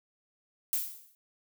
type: noise with exponential decay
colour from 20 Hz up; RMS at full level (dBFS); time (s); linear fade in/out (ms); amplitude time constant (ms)
violet; -27; 0.73-1.15; 0; 90
effects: none